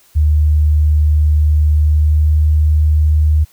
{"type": "tone with pitch glide", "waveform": "sine", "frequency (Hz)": [75.7, 76.45], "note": ["D#2", "D#2"], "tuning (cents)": [-47, -30], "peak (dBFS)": -8, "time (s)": [0.15, 3.45], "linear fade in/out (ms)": 20, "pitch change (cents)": 17, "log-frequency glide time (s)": [1.81, 2.33], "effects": ["white hiss -50 dBFS RMS until 3.52 s"]}